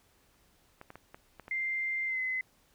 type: clicks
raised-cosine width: 0.5 ms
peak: -31 dBFS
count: 6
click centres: 0.814 / 0.904 / 0.956 / 1.145 / 1.397 / 1.481 s
type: tone with pitch glide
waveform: sine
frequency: 2093 to 2039 Hz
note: C7 to C7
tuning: 0 to -45 cents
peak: -30 dBFS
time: 1.51-2.41 s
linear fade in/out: 2 ms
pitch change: -45 cents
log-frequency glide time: 2.06-2.2 s
effects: pink hiss -67 dBFS RMS until 2.74 s